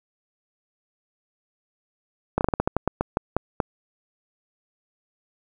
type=slowing click train; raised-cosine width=1 ms; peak=-6 dBFS; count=13; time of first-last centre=2.38-3.602 s; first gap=29 ms; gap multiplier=1.21; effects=8-bit